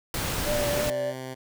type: noise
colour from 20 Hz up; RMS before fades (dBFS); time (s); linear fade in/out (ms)
pink; -29; 0.14-0.9; 2
type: tone with vibrato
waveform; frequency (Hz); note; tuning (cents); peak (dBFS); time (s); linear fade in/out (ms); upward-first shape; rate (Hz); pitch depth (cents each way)
triangle; 587.3; D5; 0; -24; 0.44-1.14; 50; triangle; 3; 28
type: tone with pitch glide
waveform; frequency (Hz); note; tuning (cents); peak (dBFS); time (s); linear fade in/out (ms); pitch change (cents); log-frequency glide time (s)
10% pulse; 123.47 to 129.98; B2 to C3; 0 to -11; -26; 0.5-1.35; 20; +89; 0.76-0.97
effects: none